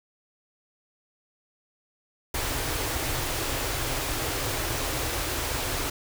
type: band-stop noise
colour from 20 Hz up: pink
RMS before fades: -29 dBFS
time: 2.34-5.9 s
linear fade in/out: 5 ms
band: 150 to 250 Hz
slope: 96 dB/octave
effects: none